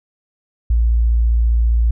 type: tone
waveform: sine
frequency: 57.5 Hz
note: A#1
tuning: 23 cents flat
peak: -11 dBFS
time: 0.7-1.91 s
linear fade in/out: 5 ms
effects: none